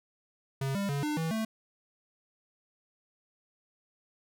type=tone with pitch steps; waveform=square; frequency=135.6 / 199.3 / 141.6 / 300.2 / 162.4 / 221 Hz; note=C#3 / G3 / C#3 / D4 / E3 / A3; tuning=-38 / +29 / +37 / +38 / -26 / +8 cents; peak=-30 dBFS; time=0.61-1.45 s; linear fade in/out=5 ms; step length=140 ms; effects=none